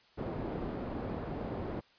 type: low-pass noise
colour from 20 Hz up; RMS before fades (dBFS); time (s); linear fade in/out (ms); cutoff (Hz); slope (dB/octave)
white; -38; 0.17-1.81; 20; 470; 12
effects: white hiss -64 dBFS RMS until 1.98 s + resampled to 11025 Hz